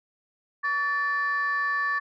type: tone pair together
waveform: sine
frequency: 1136.7 / 1760 Hz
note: C#6 / A6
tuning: +43 / 0 cents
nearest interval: minor sixth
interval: 757 cents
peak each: -26 / -24 dBFS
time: 0.63-2 s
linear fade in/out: 20 ms
effects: tanh soft clip ceiling -19 dBFS